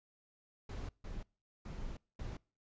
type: noise bursts at uneven times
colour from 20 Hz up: brown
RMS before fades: -43 dBFS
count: 4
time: 0.69-0.89 / 1.04-1.23 / 1.65-1.97 / 2.19-2.37 s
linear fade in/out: 5 ms
effects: noise-tail reverb RT60 0.4 s tail -26 dB re dry + resampled to 16000 Hz